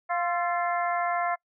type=harmonic tone with a mistuned harmonic; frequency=349.2 Hz; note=F4; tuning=in tune; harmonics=2 / 3 / 4 / 5 / 6; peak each=-27 / -31 / -33 / -35 / -37 dBFS; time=0.09-1.36 s; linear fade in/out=20 ms; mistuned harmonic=4; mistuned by=-51 cents; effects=noise-tail reverb RT60 0.1 s tail -24 dB re dry